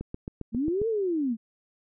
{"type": "click train", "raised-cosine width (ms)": 3, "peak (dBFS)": -21, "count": 7, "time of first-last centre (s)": [0.01, 0.816], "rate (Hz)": 7.44}
{"type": "linear two-way sweep", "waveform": "sine", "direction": "up then down", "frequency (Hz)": [211.7, 462.7, 211.7], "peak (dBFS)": -24, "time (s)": [0.52, 1.37], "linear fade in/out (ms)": 50, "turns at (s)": 0.88}
{"effects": []}